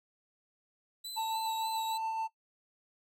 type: tone with vibrato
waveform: sawtooth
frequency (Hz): 3933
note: B7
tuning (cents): -8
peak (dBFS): -37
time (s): 1.04-1.98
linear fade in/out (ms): 10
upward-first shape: sine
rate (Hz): 3.4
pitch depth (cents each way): 45
type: tone with tremolo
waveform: triangle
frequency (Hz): 891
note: A5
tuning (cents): +22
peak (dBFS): -29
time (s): 1.16-2.28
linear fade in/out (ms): 20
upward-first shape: sine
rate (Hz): 6.9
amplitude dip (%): 25
effects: noise-tail reverb RT60 0.1 s tail -17 dB re dry